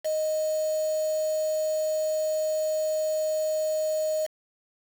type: tone with quantisation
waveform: sine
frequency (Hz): 622.3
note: D#5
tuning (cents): 0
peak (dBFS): -24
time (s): 0.04-4.27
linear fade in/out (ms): 20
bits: 6
effects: none